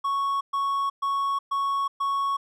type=tone bursts; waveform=triangle; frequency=1108.7 Hz; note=C#6; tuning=in tune; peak=-21 dBFS; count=5; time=0.04-2.37 s; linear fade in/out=10 ms; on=370 ms; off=120 ms; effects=none